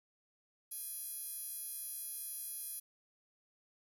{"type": "tone with high-pass filter", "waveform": "10% pulse", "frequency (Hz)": 830.6, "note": "G#5", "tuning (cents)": 0, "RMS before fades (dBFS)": -44, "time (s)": [0.71, 2.8], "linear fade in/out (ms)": 10, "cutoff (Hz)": 10000, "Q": 3.6, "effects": []}